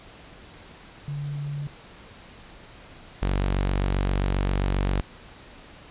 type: tone pair in turn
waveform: sine / sawtooth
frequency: 144 / 47.53 Hz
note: D3 / F#1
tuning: -34 / +47 cents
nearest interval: octave + perfect fifth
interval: 1919 cents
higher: first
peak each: -28 / -18 dBFS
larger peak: second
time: 1.08-1.67 / 3.22-5.01 s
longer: second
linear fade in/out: 0 ms
effects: pink hiss -47 dBFS RMS until 5.9 s + resampled to 8000 Hz